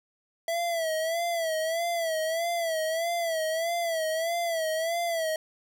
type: tone with vibrato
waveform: square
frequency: 659.3 Hz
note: E5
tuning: in tune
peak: -27 dBFS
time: 0.48-5.36 s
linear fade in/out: 2 ms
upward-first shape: sine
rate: 1.6 Hz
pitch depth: 79 cents each way
effects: none